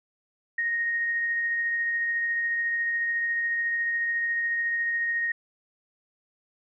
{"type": "tone with tremolo", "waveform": "sine", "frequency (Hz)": 1864.7, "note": "A#6", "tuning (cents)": 0, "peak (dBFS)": -23, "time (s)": [0.58, 5.32], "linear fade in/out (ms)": 5, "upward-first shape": "triangle", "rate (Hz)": 14, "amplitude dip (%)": 25, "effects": []}